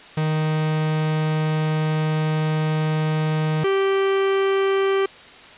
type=tone pair in turn; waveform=45% pulse; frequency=155.56 / 389.7 Hz; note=D#3 / G4; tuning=0 / -10 cents; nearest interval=octave + major third; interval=1590 cents; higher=second; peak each=-19 / -17 dBFS; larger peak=second; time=0.17-3.64 / 3.64-5.06 s; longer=first; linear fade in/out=5 ms; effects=white hiss -43 dBFS RMS until 5.57 s + resampled to 8000 Hz